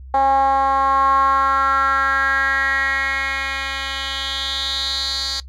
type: tone with band-pass filter sweep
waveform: 10% pulse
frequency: 271.2 Hz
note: C#4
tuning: 38 cents flat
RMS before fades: -19 dBFS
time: 0.14-5.4 s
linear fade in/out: 2 ms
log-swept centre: 770 to 4700 Hz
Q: 4.8
effects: noise-tail reverb RT60 0.1 s tail -18 dB re dry + added 65 Hz sine -34 dBFS peak until 5.48 s